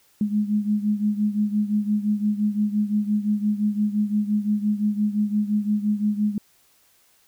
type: beating tone pair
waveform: sine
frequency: 207.7 / 213.5 Hz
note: G#3 / G#3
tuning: 0 / +48 cents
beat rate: 5.8 Hz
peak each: -21 / -25 dBFS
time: 0.21-6.38 s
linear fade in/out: 2 ms
effects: white hiss -60 dBFS RMS until 7.27 s